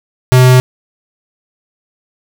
square tone, 127.4 Hz, C3, 46 cents flat, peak -4 dBFS, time 0.32-0.6 s, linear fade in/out 0 ms, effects none

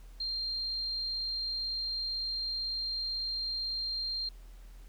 sine tone, 4186 Hz, C8, in tune, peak -32 dBFS, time 0.2-4.29 s, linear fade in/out 5 ms, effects added 41 Hz sine -47 dBFS peak until 4.88 s + pink hiss -63 dBFS RMS until 4.88 s

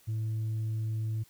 sine tone, 110 Hz, A2, in tune, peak -27 dBFS, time 0.07-1.24 s, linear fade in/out 20 ms, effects tanh soft clip ceiling -28 dBFS + white hiss -62 dBFS RMS until 1.29 s

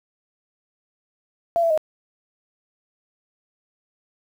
sine tone with pitch steps, 680 / 666 / 624 Hz, F5 / E5 / D#5, -46 / +18 / +5 cents, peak -16 dBFS, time 1.56-1.776 s, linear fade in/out 0 ms, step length 72 ms, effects 8-bit

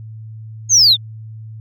sine linear sweep, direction down, 6610 to 3429 Hz, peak -5 dBFS, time 0.69-0.97 s, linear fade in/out 50 ms, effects tanh soft clip ceiling -4 dBFS + added 110 Hz sine -30 dBFS peak until 1.6 s

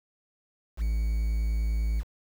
triangle tone with quantisation, 55 Hz, A1, in tune, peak -22 dBFS, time 0.77-2.04 s, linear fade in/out 50 ms, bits 8, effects none

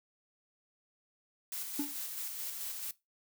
blue noise with tremolo, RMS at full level -39 dBFS, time 1.52-2.91 s, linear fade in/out 2 ms, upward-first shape square, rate 4.6 Hz, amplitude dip 30%
triangle tone with exponential decay, 287.8 Hz, D4, 35 cents flat, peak -26 dBFS, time 1.79-1.97 s, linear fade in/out 5 ms, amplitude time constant 38 ms
effects noise-tail reverb RT60 0.2 s tail -19 dB re dry

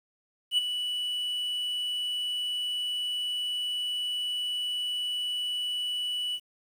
triangle tone with ADSR envelope, 2956 Hz, F#7, 2 cents flat, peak -18 dBFS, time 0.51-6.4 s, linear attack 68 ms, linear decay 17 ms, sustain -9 dB, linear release 56 ms, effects 9-bit

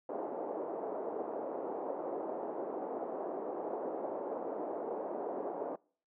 pink band-pass noise, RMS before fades -39 dBFS, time 0.09-5.76 s, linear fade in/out 5 ms, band 340 to 780 Hz, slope 24 dB/octave, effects noise-tail reverb RT60 0.5 s tail -26 dB re dry

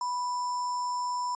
sine tone with sample-and-hold, 987.8 Hz, B5, in tune, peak -28 dBFS, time 0.01-1.35 s, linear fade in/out 2 ms, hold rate 6300 Hz, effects resampled to 16000 Hz

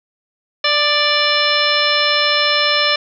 harmonic tone with a mistuned harmonic, 587.3 Hz, D5, in tune, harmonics 1 / 2 / 3 / 4 / 5 / 6 / 7 / 9, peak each -21 / -21 / -21 / -21 / -21 / -21 / -21 / -21 dBFS, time 0.64-2.96 s, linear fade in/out 5 ms, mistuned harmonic 2, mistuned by +19 cents, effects none

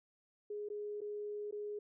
sine tone with dropouts, 416 Hz, G#4, 3 cents sharp, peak -39 dBFS, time 0.5-1.79 s, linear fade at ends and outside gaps 5 ms, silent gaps 0.688-0.7 / 1.007-1.015 / 1.511-1.524 s, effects none

